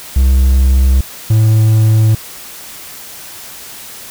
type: tone pair in turn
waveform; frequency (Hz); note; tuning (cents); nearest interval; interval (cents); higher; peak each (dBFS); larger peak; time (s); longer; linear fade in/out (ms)
triangle; 65.41 / 109.66; C2 / A2; 0 / -5; major sixth; 895; second; -4; neither; 0.16-1.01 / 1.3-2.15; neither; 5
effects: white hiss -31 dBFS RMS until 4.1 s